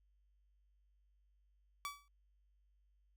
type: tone with exponential decay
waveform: sawtooth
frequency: 1146 Hz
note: D6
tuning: 43 cents flat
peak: -34 dBFS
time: 1.85-2.08 s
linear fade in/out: 0 ms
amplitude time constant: 50 ms
effects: added 50 Hz sine -70 dBFS peak until 3.16 s